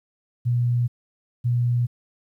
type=tone pair in turn; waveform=sine; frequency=121.1 / 121.1 Hz; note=B2 / B2; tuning=-34 / -34 cents; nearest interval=unison; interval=0 cents; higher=neither; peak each=-18 dBFS; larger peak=neither; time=0.45-0.88 / 1.44-1.87 s; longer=neither; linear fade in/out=20 ms; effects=10-bit